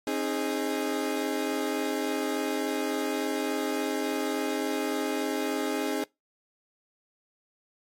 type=chord; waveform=30% pulse; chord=Ab major; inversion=first; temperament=equal with one note detuned; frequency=267.6 / 311.1 / 415.3 Hz; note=C4 / Eb4 / Ab4; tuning=+39 / 0 / 0 cents; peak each=-29 dBFS; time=0.07-6.04 s; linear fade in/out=2 ms; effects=noise-tail reverb RT60 0.2 s tail -24 dB re dry + MP3 64 kbps